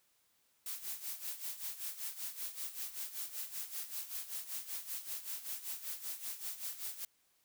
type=noise with tremolo; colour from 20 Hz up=blue; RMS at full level=-40 dBFS; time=0.66-7.05 s; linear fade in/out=2 ms; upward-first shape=sine; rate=5.2 Hz; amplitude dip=75%; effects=white hiss -74 dBFS RMS until 7.44 s